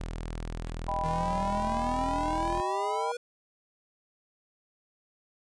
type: tone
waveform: sawtooth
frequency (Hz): 40.97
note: E1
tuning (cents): -10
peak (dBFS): -30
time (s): 0-2.61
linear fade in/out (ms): 10
type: tone with exponential growth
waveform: 5% pulse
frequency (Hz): 280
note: C#4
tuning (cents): +18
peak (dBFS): -34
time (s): 0.63-0.7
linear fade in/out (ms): 1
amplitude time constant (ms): 15
type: chord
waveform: sine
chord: Eb augmented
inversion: none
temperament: equal with one note detuned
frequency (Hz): 622.3 / 790.4 / 987.8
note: Eb5 / G5 / B5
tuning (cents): 0 / +14 / 0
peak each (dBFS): -36 / -33 / -31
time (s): 0.88-3.12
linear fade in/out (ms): 5
type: exponential sweep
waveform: square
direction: up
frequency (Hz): 156.4 to 487.4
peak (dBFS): -34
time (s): 1.04-3.17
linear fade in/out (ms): 5
effects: resampled to 22050 Hz